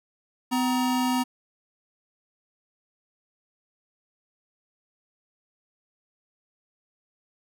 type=tone pair together; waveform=square; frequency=253.3 / 944 Hz; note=B3 / A#5; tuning=+44 / +22 cents; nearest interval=octave + major seventh; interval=2278 cents; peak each=-24 / -29 dBFS; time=0.51-1.24 s; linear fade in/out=20 ms; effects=none